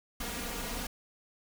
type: noise with comb filter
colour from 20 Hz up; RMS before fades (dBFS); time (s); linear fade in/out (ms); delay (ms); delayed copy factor
pink; -37; 0.2-0.87; 5; 4.2; +1
effects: none